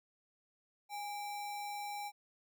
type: tone with sample-and-hold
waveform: sine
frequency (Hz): 823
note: G#5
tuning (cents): -16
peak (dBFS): -39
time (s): 0.89-2.12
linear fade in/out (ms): 50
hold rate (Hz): 3150
effects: none